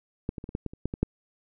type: clicks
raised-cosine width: 3 ms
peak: -15 / -22 / -25 / -25 / -16 / -18 / -29 / -15 / -19 / -10 dBFS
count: 10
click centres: 0.291 / 0.382 / 0.441 / 0.491 / 0.551 / 0.663 / 0.735 / 0.856 / 0.939 / 1.03 s
effects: none